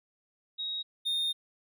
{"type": "tone pair in turn", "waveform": ["sine", "triangle"], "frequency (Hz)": [3784, 3668], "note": ["A#7", "A#7"], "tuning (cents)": [25, -29], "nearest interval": "minor second", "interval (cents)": 54, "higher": "first", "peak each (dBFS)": [-32, -26], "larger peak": "second", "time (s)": [[0.58, 0.83], [1.05, 1.33]], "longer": "second", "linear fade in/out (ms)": 20, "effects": []}